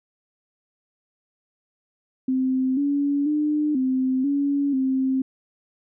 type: tone with pitch steps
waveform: sine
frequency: 260.1 / 284.3 / 300.2 / 259.8 / 282.5 / 263.6 Hz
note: C4 / C#4 / D4 / C4 / C#4 / C4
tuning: -10 / +44 / +38 / -12 / +33 / +13 cents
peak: -19 dBFS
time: 2.28-5.22 s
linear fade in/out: 5 ms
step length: 490 ms
effects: none